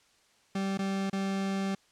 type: tone with dropouts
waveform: 40% pulse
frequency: 194.6 Hz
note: G3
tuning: 12 cents flat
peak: -28 dBFS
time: 0.55-1.75 s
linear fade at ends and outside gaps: 5 ms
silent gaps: 0.775-0.789 / 1.099-1.129 s
effects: white hiss -65 dBFS RMS until 1.91 s + low-pass 7000 Hz 12 dB/octave